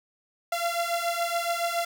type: beating tone pair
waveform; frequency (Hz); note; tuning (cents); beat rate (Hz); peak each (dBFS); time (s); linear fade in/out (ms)
sawtooth; 681 / 688.1; F5 / F5; -44 / -26; 7.1; -25; 0.52-1.85; 5
effects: none